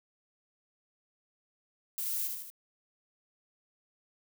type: noise with echo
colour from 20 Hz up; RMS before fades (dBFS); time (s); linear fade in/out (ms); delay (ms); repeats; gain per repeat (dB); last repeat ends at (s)
violet; -35; 1.98-2.27; 0; 77; 3; -4; 2.501
effects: none